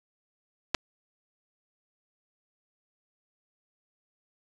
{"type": "clicks", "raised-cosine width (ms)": 0.2, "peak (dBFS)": [-10, -7], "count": 2, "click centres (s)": [0.745, 0.748], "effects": ["resampled to 22050 Hz"]}